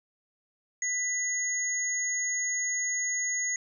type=tone pair together; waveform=sine; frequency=1980 / 6660 Hz; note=B6 / G#8; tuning=+4 / +4 cents; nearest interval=octave + major sixth; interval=2100 cents; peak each=-31 / -29 dBFS; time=0.82-3.56 s; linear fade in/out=2 ms; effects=none